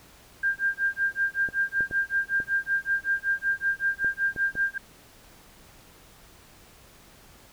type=tone with tremolo; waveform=sine; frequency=1595 Hz; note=G6; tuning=30 cents sharp; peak=-20 dBFS; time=0.43-4.78 s; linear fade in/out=5 ms; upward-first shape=sine; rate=5.3 Hz; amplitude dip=100%
type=clicks; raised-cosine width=2 ms; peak=-25 dBFS; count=7; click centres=1.488 / 1.807 / 1.911 / 2.402 / 4.046 / 4.362 / 4.554 s
effects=pink hiss -53 dBFS RMS until 7.52 s